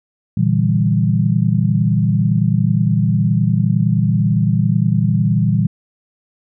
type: chord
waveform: sine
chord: E half-diminished seventh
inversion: second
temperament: equal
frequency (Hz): 116.54 / 146.83 / 164.81 / 196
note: Bb2 / D3 / E3 / G3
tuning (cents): 0 / 0 / 0 / 0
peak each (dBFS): -16 / -20 / -17 / -18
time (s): 0.37-5.67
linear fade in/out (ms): 5
effects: none